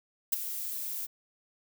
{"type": "noise with ADSR envelope", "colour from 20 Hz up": "violet", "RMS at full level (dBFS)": -24, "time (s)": [0.32, 1.07], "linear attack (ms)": 10, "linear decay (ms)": 18, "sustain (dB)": -12, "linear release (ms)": 22, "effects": []}